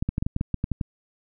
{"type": "clicks", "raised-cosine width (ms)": 5, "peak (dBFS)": -12, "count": 11, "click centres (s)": [0.025, 0.09, 0.181, 0.225, 0.265, 0.364, 0.411, 0.543, 0.641, 0.717, 0.812], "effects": []}